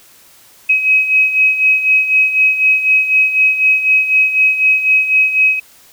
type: beating tone pair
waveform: sine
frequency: 2542 / 2546 Hz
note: D#7 / D#7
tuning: +36 / +39 cents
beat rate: 4 Hz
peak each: -10 / -16 dBFS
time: 0.69-5.6 s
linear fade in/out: 10 ms
effects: white hiss -45 dBFS RMS until 5.92 s